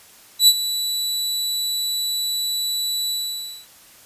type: tone with ADSR envelope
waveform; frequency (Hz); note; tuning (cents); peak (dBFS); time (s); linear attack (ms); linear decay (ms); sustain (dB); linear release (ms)
sawtooth; 3950; B7; 0; -4; 0.39-3.67; 86; 53; -14; 570
effects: white hiss -48 dBFS RMS until 4.05 s + resampled to 32000 Hz